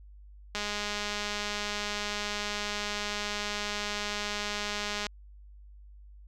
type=click train; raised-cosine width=0.2 ms; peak=-16 dBFS; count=936; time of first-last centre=0.55-5.067 s; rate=207 Hz; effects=added 50 Hz sine -48 dBFS peak until 6.27 s